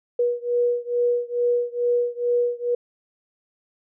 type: beating tone pair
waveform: sine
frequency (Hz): 482.2 / 484.5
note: B4 / B4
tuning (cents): -41 / -33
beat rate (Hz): 2.3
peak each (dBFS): -22 / -23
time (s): 0.19-2.75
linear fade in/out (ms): 5
effects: none